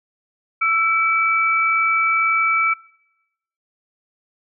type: tone pair together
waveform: sine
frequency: 1330.8 / 2301 Hz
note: E6 / D7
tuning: +16 / -36 cents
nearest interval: major sixth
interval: 948 cents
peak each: -18 dBFS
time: 0.61-2.74 s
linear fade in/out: 10 ms
effects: noise-tail reverb RT60 0.9 s tail -23 dB re dry